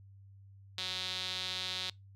sawtooth tone with band-pass filter, 185 Hz, F#3, in tune, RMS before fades -38 dBFS, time 0.78-1.9 s, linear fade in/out 0 ms, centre 3800 Hz, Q 4.3, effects noise-tail reverb RT60 0.2 s tail -25 dB re dry + added 98 Hz sine -53 dBFS peak until 2.15 s

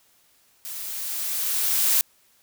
blue noise with level ramp, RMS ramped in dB -35 to -19 dBFS, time 0.65-2.01 s, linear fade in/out 0 ms, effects white hiss -61 dBFS RMS until 2.42 s

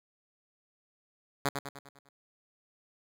5% pulse tone with echo, 140.4 Hz, C#3, 22 cents sharp, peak -15 dBFS, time 1.45-1.49 s, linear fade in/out 2 ms, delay 100 ms, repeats 6, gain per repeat -6 dB, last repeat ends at 2.09 s, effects none

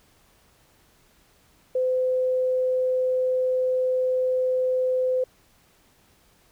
sine tone, 511 Hz, C5, 41 cents flat, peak -20 dBFS, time 1.75-5.24 s, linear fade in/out 5 ms, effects pink hiss -60 dBFS RMS until 6.51 s

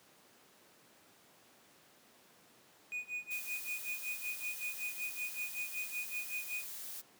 triangle tone with tremolo, 2474 Hz, D#7, 10 cents flat, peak -34 dBFS, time 2.92-6.66 s, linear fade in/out 0 ms, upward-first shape sine, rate 5.3 Hz, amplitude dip 95%
blue noise, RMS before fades -45 dBFS, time 3.3-7.02 s, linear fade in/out 20 ms
effects pink hiss -63 dBFS RMS until 7.19 s + high-pass 200 Hz 12 dB/octave

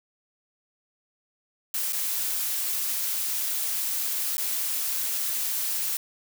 blue noise with dropouts, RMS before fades -28 dBFS, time 1.74-5.97 s, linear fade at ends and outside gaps 2 ms, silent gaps 1.924-1.93 / 4.37-4.38 s, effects none

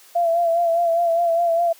sine tone with vibrato, 678 Hz, E5, 49 cents sharp, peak -15 dBFS, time 0.15-1.73 s, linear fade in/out 10 ms, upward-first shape sine, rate 4.9 Hz, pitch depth 42 cents each way, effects white hiss -49 dBFS RMS until 1.79 s + high-pass 400 Hz 12 dB/octave

